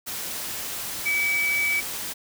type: tone in noise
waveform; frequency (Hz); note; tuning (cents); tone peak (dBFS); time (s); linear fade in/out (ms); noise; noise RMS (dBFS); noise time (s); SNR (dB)
sine; 2289; D7; -45; -21; 1.05-1.81; 20; white; -32; 0.06-2.14; +8
effects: none